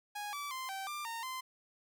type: tone with pitch steps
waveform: sawtooth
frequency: 827 / 1155 / 1041 / 775 / 1189 / 919 / 1035 Hz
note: G#5 / D6 / C6 / G5 / D6 / A#5 / C6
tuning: -8 / -29 / -9 / -20 / +21 / -25 / -19 cents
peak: -35 dBFS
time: 0.15-1.41 s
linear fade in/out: 10 ms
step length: 180 ms
effects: none